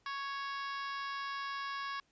harmonic tone, 554.4 Hz, C#5, in tune, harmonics 2 / 3 / 4 / 5 / 6 / 7 / 8 / 9 / 10, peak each -39 / -43 / -50 / -52 / -52 / -53 / -57 / -52 / -56 dBFS, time 0.06-2 s, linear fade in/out 2 ms, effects pink hiss -73 dBFS RMS until 2.11 s + resampled to 16000 Hz

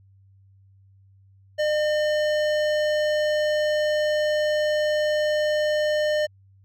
sine tone with hard clipping, 605 Hz, D#5, 49 cents flat, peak -22 dBFS, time 1.58-6.27 s, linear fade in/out 20 ms, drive 15 dB, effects added 97 Hz sine -52 dBFS peak until 6.64 s

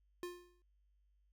square tone with exponential decay, 353.6 Hz, F4, 22 cents sharp, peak -40 dBFS, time 0.23-0.62 s, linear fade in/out 1 ms, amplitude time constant 84 ms, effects added 50 Hz sine -70 dBFS peak until 1.32 s

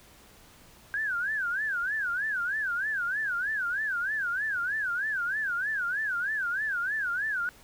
sine tone with vibrato, 1568 Hz, G6, in tune, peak -27 dBFS, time 0.94-7.49 s, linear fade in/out 0 ms, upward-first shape sine, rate 3.2 Hz, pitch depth 210 cents each way, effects pink hiss -55 dBFS RMS until 7.63 s

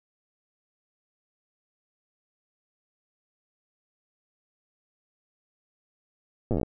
slowing click train, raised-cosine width 2 ms, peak -14 dBFS, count 11, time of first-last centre 6.51-6.632 s, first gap 8 ms, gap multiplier 1.09, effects none

